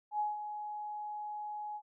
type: tone with ADSR envelope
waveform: sine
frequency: 840 Hz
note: G#5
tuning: 19 cents sharp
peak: -29 dBFS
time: 0.11-1.82 s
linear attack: 84 ms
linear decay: 170 ms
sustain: -9 dB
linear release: 63 ms
effects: none